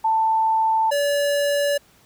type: tone pair in turn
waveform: sine / square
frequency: 887 / 573.7 Hz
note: A5 / D5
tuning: +14 / -41 cents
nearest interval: minor sixth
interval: 755 cents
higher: first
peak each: -16 / -19 dBFS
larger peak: first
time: 0.04-0.91 / 0.91-1.78 s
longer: neither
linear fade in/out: 10 ms
effects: pink hiss -55 dBFS RMS until 2.05 s + high-pass 60 Hz 12 dB/octave